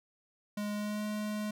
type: tone with pitch glide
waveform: square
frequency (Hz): 207.7 to 211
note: G#3 to G#3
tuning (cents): 0 to +28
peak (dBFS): -34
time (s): 0.57-1.51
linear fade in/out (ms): 5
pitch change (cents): +28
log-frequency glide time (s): 0.73-1.05
effects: none